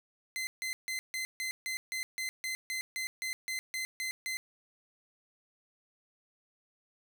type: tone bursts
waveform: sawtooth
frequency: 2060 Hz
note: C7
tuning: 28 cents flat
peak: -30 dBFS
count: 16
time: 0.36-4.37 s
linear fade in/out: 0 ms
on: 110 ms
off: 150 ms
effects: none